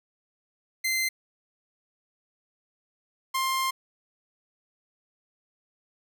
sawtooth tone pair in turn, 2075 / 1056.2 Hz, C7 / C6, -15 / +16 cents, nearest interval octave, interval 1169 cents, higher first, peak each -21 dBFS, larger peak neither, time 0.84-1.09 / 3.34-3.71 s, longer second, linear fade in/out 10 ms, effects none

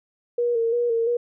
sine tone with vibrato, 468.9 Hz, A#4, 10 cents sharp, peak -19 dBFS, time 0.38-1.17 s, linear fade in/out 5 ms, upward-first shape square, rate 2.9 Hz, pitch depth 38 cents each way, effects none

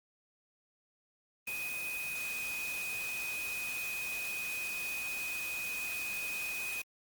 sine tone in noise, 2500 Hz, D#7, 8 cents sharp, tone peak -36 dBFS, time 1.47-6.82 s, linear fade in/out 5 ms, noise white, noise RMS -43 dBFS, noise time 1.47-6.82 s, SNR +4 dB, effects Opus 24 kbps

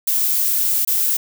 violet noise with dropouts, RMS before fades -18 dBFS, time 0.07-1.17 s, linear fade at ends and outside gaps 5 ms, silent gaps 0.85-0.874 s, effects none

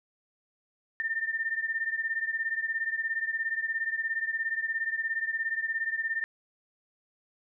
sine beating tone pair, 1800 / 1817 Hz, A6 / A#6, +39 / -45 cents, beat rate 17 Hz, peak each -30 / -33 dBFS, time 1-6.24 s, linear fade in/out 0 ms, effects none

